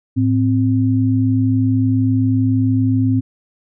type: tone pair together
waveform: sine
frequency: 108.33 / 261.1 Hz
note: A2 / C4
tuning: -26 / -3 cents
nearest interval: octave + minor third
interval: 1523 cents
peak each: -15 dBFS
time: 0.16-3.21 s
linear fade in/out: 20 ms
effects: none